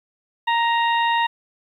harmonic tone with a mistuned harmonic, 930 Hz, A#5, 4 cents flat, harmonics 1 / 2 / 3 / 4, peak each -18 / -24 / -28 / -30 dBFS, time 0.47-1.27 s, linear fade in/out 10 ms, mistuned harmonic 2, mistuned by +16 cents, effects 9-bit

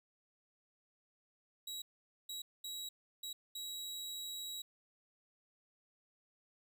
sawtooth tone bursts at uneven times, 3869 Hz, B7, 36 cents flat, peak -39 dBFS, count 5, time 1.67-1.82 / 2.29-2.42 / 2.64-2.89 / 3.23-3.33 / 3.55-4.62 s, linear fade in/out 5 ms, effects none

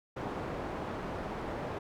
white low-pass noise, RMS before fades -38 dBFS, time 0.16-1.79 s, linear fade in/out 10 ms, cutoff 790 Hz, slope 12 dB/octave, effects none

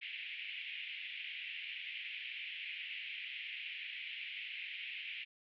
white band-pass noise, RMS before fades -45 dBFS, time 0.01-5.25 s, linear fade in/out 20 ms, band 2100 to 3000 Hz, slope 48 dB/octave, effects none

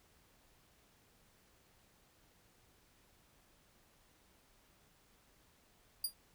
15% pulse tone with exponential decay, 4797 Hz, D8, 36 cents sharp, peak -24 dBFS, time 6.04-6.14 s, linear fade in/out 5 ms, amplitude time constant 20 ms, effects pink hiss -69 dBFS RMS until 6.34 s

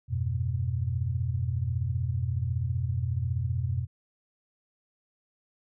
sine chord, F diminished, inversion none, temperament equal with one note detuned, 87.31 / 102.16 / 123.47 Hz, F2 / Ab2 / Cb3, 0 / -28 / 0 cents, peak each -30 / -34 / -29 dBFS, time 0.08-3.87 s, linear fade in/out 50 ms, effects none

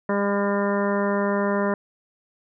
harmonic tone with a mistuned harmonic, 201.5 Hz, G3, 48 cents sharp, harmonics 1 / 2 / 3 / 4 / 5 / 6 / 7 / 8 / 9, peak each -24 / -26 / -26 / -38 / -29 / -36 / -34 / -39 / -34 dBFS, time 0.09-1.74 s, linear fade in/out 2 ms, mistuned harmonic 6, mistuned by -17 cents, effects none

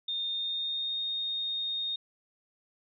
sine tone with pitch glide, 3646 to 3695 Hz, A#7 to A#7, -39 to -16 cents, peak -30 dBFS, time 0.08-1.96 s, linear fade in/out 5 ms, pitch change +23 cents, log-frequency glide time 0.28-0.99 s, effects none

